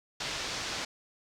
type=low-pass noise; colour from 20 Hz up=white; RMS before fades=-36 dBFS; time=0.2-0.85 s; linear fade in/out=5 ms; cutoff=5800 Hz; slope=24 dB/octave; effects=none